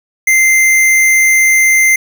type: tone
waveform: square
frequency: 2084 Hz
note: C7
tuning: 7 cents flat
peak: -7 dBFS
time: 0.27-1.96 s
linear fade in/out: 5 ms
effects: none